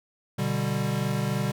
square chord, G major, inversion first, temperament equal, 123.47 / 146.83 / 196 Hz, B2 / D3 / G3, 0 / 0 / 0 cents, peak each -30 dBFS, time 0.38-1.52 s, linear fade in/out 10 ms, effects none

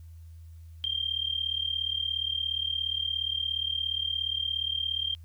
sine tone with amplitude modulation, 3181 Hz, G7, 25 cents sharp, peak -24 dBFS, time 0.84-5.15 s, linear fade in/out 0 ms, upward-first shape sine, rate 37.1 Hz, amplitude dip 85%, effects added 82 Hz sine -44 dBFS peak until 5.24 s + white hiss -69 dBFS RMS until 5.24 s

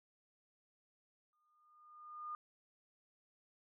sine tone with exponential growth, 1217 Hz, D#6, 39 cents flat, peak -40 dBFS, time 1.33-2.35 s, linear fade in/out 1 ms, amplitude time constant 220 ms, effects none

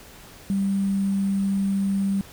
sine tone with sample-and-hold, 196.2 Hz, G3, 2 cents sharp, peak -20 dBFS, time 0.5-2.21 s, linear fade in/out 0 ms, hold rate 8820 Hz, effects pink hiss -46 dBFS RMS until 2.32 s

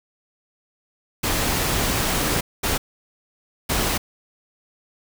pink noise bursts at uneven times, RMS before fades -22 dBFS, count 3, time 1.23-2.41 / 2.63-2.78 / 3.69-3.98 s, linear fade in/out 10 ms, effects none

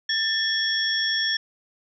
sine tone cluster, 1778 / 3353 / 5470 Hz, A6 / G#7 / F8, +18 / +16 / -37 cents, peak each -25 / -26 / -26 dBFS, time 0.09-1.37 s, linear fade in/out 5 ms, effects none

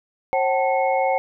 sine tone cluster, 537 / 759 / 882 / 2178 Hz, C5 / F#5 / A5 / C#7, +45 / +44 / +4 / -31 cents, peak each -21 / -21 / -25 / -29 dBFS, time 0.33-1.18 s, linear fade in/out 0 ms, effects none

